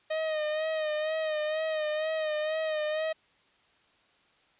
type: tone with vibrato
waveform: 45% pulse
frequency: 621 Hz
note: D#5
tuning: 3 cents flat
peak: -28 dBFS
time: 0.1-3.13 s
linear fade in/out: 10 ms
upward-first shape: sine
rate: 2.1 Hz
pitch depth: 42 cents each way
effects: white hiss -65 dBFS RMS until 4.59 s + resampled to 8000 Hz